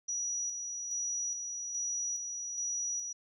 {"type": "tone with tremolo", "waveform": "sine", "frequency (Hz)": 5830, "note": "F#8", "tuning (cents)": -26, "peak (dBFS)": -32, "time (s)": [0.08, 3.13], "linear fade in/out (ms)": 10, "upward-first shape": "square", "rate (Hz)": 1.2, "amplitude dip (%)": 40, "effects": []}